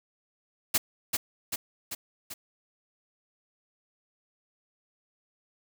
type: noise with echo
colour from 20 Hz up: white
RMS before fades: -23 dBFS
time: 0.74-0.78 s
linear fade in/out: 10 ms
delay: 390 ms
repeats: 4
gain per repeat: -4 dB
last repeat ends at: 2.34 s
effects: none